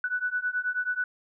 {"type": "beating tone pair", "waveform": "sine", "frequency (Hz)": [1480, 1489.3], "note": ["F#6", "F#6"], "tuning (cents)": [0, 11], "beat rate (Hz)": 9.3, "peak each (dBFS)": [-30, -29], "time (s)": [0.04, 1.04], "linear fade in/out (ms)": 2, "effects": []}